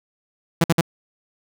sawtooth tone bursts, 166.6 Hz, E3, 19 cents sharp, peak -9 dBFS, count 3, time 0.61-0.811 s, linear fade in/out 5 ms, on 31 ms, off 54 ms, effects none

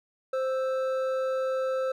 triangle tone pair together, 523.3 / 1318.6 Hz, C5 / E6, 0 / 0 cents, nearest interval octave + major third, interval 1600 cents, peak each -24 / -34 dBFS, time 0.33-1.92 s, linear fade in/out 5 ms, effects none

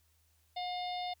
harmonic tone with a mistuned harmonic, 720 Hz, F#5, 47 cents flat, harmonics 1 / 3 / 4 / 5 / 6 / 7, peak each -36 / -48 / -51 / -44 / -49 / -55 dBFS, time 0.56-1.14 s, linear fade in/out 10 ms, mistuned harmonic 3, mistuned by -33 cents, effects added 79 Hz sine -70 dBFS peak until 1.2 s + white hiss -73 dBFS RMS until 1.2 s

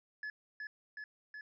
triangle tone with echo, 1711 Hz, A6, 49 cents flat, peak -37 dBFS, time 0.23-0.3 s, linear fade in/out 2 ms, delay 370 ms, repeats 3, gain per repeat -2 dB, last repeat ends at 1.41 s, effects resampled to 16000 Hz

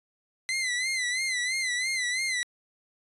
sawtooth tone with vibrato, 2034 Hz, C7, 50 cents flat, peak -23 dBFS, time 0.49-2.43 s, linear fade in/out 0 ms, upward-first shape sine, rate 3 Hz, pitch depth 81 cents each way, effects resampled to 24000 Hz

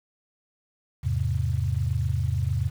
sine chord, E augmented, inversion none, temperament equal, 82.41 / 103.83 / 130.81 Hz, E2 / G#2 / B#2, 0 / 0 / 0 cents, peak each -27 dBFS, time 1.03-2.7 s, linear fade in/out 20 ms, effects 8-bit

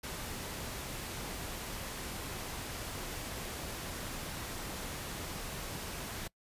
pink noise, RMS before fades -41 dBFS, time 0.03-6.28 s, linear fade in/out 10 ms, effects noise-tail reverb RT60 0.1 s tail -23 dB re dry + resampled to 32000 Hz

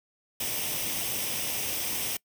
white noise with comb filter, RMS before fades -31 dBFS, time 0.4-2.17 s, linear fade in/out 5 ms, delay 0.35 ms, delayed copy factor +0.55, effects noise-tail reverb RT60 0.1 s tail -24 dB re dry + high-pass 60 Hz 12 dB/octave

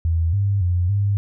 sine tone with pitch steps, 82.5 / 100 / 88.7 / 100.9 Hz, E2 / G2 / F2 / G#2, +2 / +35 / +27 / -49 cents, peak -16 dBFS, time 0.05-1.17 s, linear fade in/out 0 ms, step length 280 ms, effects none

